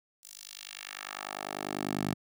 10% pulse tone with high-pass filter sweep, 50.1 Hz, G1, 38 cents sharp, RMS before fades -38 dBFS, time 0.23-2.14 s, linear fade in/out 5 ms, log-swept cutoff 7400 to 150 Hz, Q 1.1, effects none

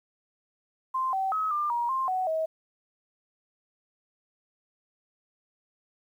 sine tone with pitch steps, 1044 / 768 / 1278 / 1195 / 950 / 1055 / 745 / 639 Hz, C6 / G5 / D#6 / D6 / A#5 / C6 / F#5 / D#5, -4 / -36 / +46 / +30 / +33 / +14 / +12 / +46 cents, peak -25 dBFS, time 0.94-2.46 s, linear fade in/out 10 ms, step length 190 ms, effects 10-bit

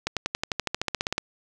accelerating click train, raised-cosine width 0.2 ms, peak -8 dBFS, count 16, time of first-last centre 0.07-1.18 s, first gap 97 ms, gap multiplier 0.96, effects none

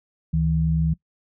sine tone pair together, 71.27 / 160 Hz, C#2 / D#3, +49 / +49 cents, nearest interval octave + major second, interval 1400 cents, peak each -24 / -19 dBFS, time 0.33-0.94 s, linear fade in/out 10 ms, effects noise-tail reverb RT60 0.1 s tail -21 dB re dry

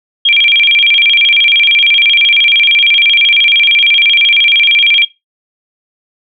sine tone with vibrato, 2768 Hz, F7, 16 cents flat, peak -5 dBFS, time 0.25-5.05 s, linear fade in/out 5 ms, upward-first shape square, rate 13 Hz, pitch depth 280 cents each way, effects noise-tail reverb RT60 0.2 s tail -19 dB re dry

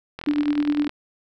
click train, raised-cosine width 0.3 ms, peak -16 dBFS, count 30, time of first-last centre 0.19-0.894 s, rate 41.2 Hz
sine tone with tremolo, 293.7 Hz, D4, in tune, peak -16 dBFS, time 0.27-0.88 s, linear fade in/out 5 ms, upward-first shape sine, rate 9.9 Hz, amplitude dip 60%
effects none

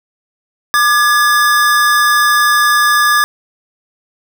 square tone pair together, 1197.2 / 1688 Hz, D6 / G#6, +33 / +28 cents, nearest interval tritone, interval 595 cents, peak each -12 dBFS, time 0.74-3.24 s, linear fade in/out 0 ms, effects none

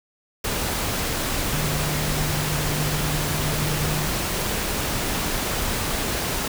sine tone in noise, 150.4 Hz, D3, 42 cents sharp, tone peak -26 dBFS, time 1.53-4.07 s, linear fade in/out 5 ms, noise pink, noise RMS -25 dBFS, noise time 0.44-6.48 s, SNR -4 dB, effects none

